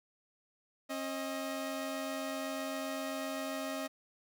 sawtooth tone pair together, 269.5 / 626.7 Hz, C#4 / D#5, -49 / +12 cents, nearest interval octave + minor third, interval 1461 cents, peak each -35 / -35 dBFS, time 0.89-3.88 s, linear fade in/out 20 ms, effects none

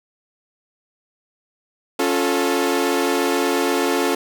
sawtooth chord, Db augmented, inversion none, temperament equal with one note detuned, 277.2 / 353.7 / 440 Hz, Db4 / F4 / A4, 0 / +22 / 0 cents, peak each -18 dBFS, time 1.99-4.15 s, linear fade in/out 5 ms, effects none

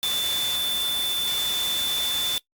sine tone in noise, 3520 Hz, A7, in tune, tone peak -23 dBFS, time 0.03-2.38 s, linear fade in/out 0 ms, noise white, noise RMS -30 dBFS, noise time 0.03-2.38 s, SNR +4 dB, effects noise-tail reverb RT60 0.1 s tail -21 dB re dry + Opus 48 kbps

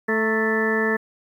harmonic tone with a mistuned harmonic, 220 Hz, A3, in tune, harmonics 1 / 2 / 3 / 4 / 5 / 6 / 8 / 9, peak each -25 / -23 / -33 / -33 / -33 / -33 / -23 / -33 dBFS, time 0.08-0.97 s, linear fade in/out 10 ms, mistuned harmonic 4, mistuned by +56 cents, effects 9-bit

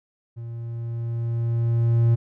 triangle tone with level ramp, 116.54 Hz, A#2, in tune, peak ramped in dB -30 to -12 dBFS, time 0.36-2.16 s, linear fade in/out 20 ms, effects none

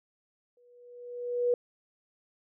sine tone with exponential growth, 486.3 Hz, B4, 27 cents flat, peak -21 dBFS, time 0.57-1.54 s, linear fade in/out 2 ms, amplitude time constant 210 ms, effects none

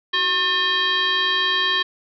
sine tone with frequency modulation, 2493 Hz, D#7, 3 cents sharp, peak -17 dBFS, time 0.13-1.83 s, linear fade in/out 10 ms, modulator 705 Hz, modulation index 2.1, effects none

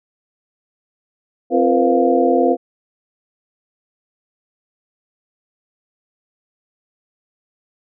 sine tone cluster, 261.7 / 343.1 / 472.5 / 512 / 697 Hz, C4 / F4 / A#4 / C5 / F5, 0 / -31 / +23 / -38 / -4 cents, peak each -18 dBFS, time 1.5-2.57 s, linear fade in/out 50 ms, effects none

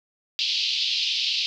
white band-pass noise, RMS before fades -25 dBFS, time 0.39-1.46 s, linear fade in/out 0 ms, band 2700 to 4800 Hz, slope 48 dB/octave, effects none

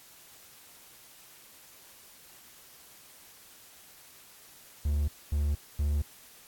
triangle tone bursts, 73.2 Hz, D2, 5 cents flat, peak -23 dBFS, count 3, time 4.85-6.02 s, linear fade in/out 5 ms, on 230 ms, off 240 ms, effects white hiss -54 dBFS RMS until 6.47 s + AAC 64 kbps

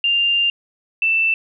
sine tone pair in turn, 2794 / 2661 Hz, F7 / E7, 0 / +16 cents, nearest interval minor second, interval 84 cents, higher first, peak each -14 dBFS, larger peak neither, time 0.04-0.5 / 1.02-1.34 s, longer first, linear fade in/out 2 ms, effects none

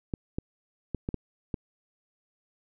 clicks, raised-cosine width 3 ms, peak -17 dBFS, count 6, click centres 0.138 / 0.385 / 0.947 / 1.089 / 1.143 / 1.542 s, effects none

